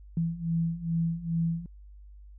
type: beating tone pair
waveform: sine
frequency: 164.81 / 167.21 Hz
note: E3 / E3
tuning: 0 / +25 cents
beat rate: 2.4 Hz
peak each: -31 / -28 dBFS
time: 0.17-1.66 s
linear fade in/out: 2 ms
effects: added 50 Hz sine -46 dBFS peak until 2.38 s